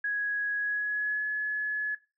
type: tone with pitch glide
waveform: sine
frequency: 1665 to 1702.9 Hz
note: G#6 to G#6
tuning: +4 to +43 cents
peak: -27 dBFS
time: 0.04-1.95 s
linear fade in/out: 5 ms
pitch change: +39 cents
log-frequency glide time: 0.56-1.24 s
effects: noise-tail reverb RT60 0.3 s tail -20 dB re dry